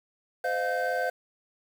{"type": "tone cluster", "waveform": "triangle", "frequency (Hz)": [513, 619, 705, 1545], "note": ["C5", "D#5", "F5", "G6"], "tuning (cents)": [-34, -9, 16, -26], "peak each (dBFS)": [-29, -32, -28, -30], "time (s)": [0.44, 1.1], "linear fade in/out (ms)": 5, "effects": ["8-bit"]}